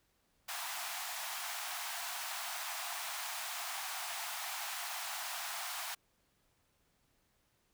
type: high-pass noise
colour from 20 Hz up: pink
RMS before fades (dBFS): -41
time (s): 0.48-5.95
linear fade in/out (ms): 10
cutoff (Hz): 670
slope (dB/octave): 96
effects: pink hiss -75 dBFS RMS until 7.73 s